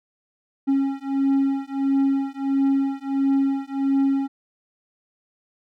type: beating tone pair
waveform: triangle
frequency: 272.7 / 274.2 Hz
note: C#4 / C#4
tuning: -28 / -19 cents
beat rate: 1.5 Hz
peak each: -20 dBFS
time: 0.67-4.28 s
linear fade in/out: 20 ms
effects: none